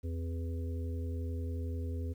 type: harmonic tone with a mistuned harmonic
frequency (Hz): 82.41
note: E2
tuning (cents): 0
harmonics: 1 / 3 / 5 / 6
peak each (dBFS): -34 / -44 / -48 / -50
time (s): 0.03-2.14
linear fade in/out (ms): 20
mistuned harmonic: 3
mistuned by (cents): +77
effects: 11-bit